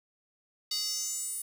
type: tone with high-pass filter sweep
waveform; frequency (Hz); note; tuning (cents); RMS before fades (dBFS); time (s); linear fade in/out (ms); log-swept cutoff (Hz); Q
square; 415.3; G#4; 0; -34; 0.71-1.42; 5; 4300 to 10000; 4.8
effects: none